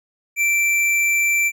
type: tone with hard clipping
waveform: sine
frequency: 2343 Hz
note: D7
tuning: 5 cents flat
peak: -17 dBFS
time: 0.36-1.52 s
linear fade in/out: 50 ms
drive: 12 dB
effects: none